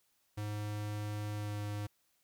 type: tone with pitch glide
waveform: square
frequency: 104.8 to 103.78 Hz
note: G#2 to G#2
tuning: +16 to -1 cents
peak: -37 dBFS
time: 0.37-1.87 s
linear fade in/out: 10 ms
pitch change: -17 cents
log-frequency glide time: 1.35-1.57 s
effects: white hiss -75 dBFS RMS until 2.23 s